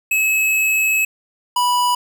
square tone pair in turn, 2581 / 982 Hz, E7 / B5, -37 / -10 cents, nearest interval octave + perfect fourth, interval 1673 cents, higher first, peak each -15 / -15 dBFS, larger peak neither, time 0.11-1.05 / 1.56-1.95 s, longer first, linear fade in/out 5 ms, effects none

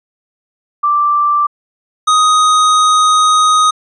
sine / square tone pair in turn, 1174.7 / 1250.1 Hz, D6 / D#6, 0 / +8 cents, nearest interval minor second, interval 108 cents, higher second, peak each -9 / -8 dBFS, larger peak second, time 0.83-1.47 / 2.07-3.71 s, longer second, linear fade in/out 10 ms, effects resampled to 22050 Hz

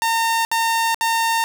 sawtooth tone bursts, 912 Hz, A#5, 38 cents flat, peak -13 dBFS, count 3, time 0.02-1.44 s, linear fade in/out 0 ms, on 430 ms, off 65 ms, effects 9-bit

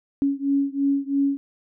sine beating tone pair, 277.2 / 280.2 Hz, C#4 / C#4, 0 / +19 cents, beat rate 3 Hz, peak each -22 / -23 dBFS, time 0.22-1.37 s, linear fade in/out 0 ms, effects none

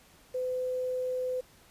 sine tone with quantisation, 507 Hz, B4, 45 cents sharp, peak -29 dBFS, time 0.34-1.41 s, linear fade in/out 10 ms, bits 9, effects pink hiss -59 dBFS RMS until 1.7 s + resampled to 32000 Hz

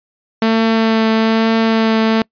sawtooth tone with vibrato, 223.4 Hz, A3, 27 cents sharp, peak -7 dBFS, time 0.42-2.22 s, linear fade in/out 2 ms, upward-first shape triangle, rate 1.1 Hz, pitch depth 14 cents each way, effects noise-tail reverb RT60 0.1 s tail -26 dB re dry + resampled to 11025 Hz

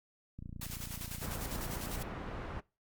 click train, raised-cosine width 5 ms, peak -32 dBFS, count 48, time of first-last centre 0.39-2.011 s, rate 29 Hz
white noise with tremolo, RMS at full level -43 dBFS, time 0.61-2.03 s, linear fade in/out 5 ms, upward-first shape square, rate 10 Hz, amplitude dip 55%
pink low-pass noise, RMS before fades -42 dBFS, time 1.21-2.61 s, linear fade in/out 20 ms, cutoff 1700 Hz, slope 12 dB/octave
effects noise-tail reverb RT60 0.3 s tail -23 dB re dry + Opus 48 kbps

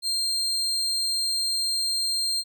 35% pulse tone, 4186 Hz, C8, in tune, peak -22 dBFS, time 0.02-2.44 s, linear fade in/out 50 ms, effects none

